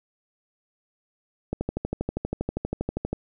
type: click train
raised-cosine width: 2 ms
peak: -13 dBFS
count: 21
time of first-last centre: 1.53-3.13 s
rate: 12.5 Hz
effects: none